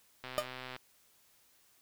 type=click train; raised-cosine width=0.3 ms; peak=-27 dBFS; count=68; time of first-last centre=0.24-0.763 s; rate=128 Hz
type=tone with exponential decay; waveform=30% pulse; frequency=607 Hz; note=D#5; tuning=43 cents flat; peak=-22 dBFS; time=0.38-0.48 s; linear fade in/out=0 ms; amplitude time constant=21 ms
effects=white hiss -67 dBFS RMS until 1.81 s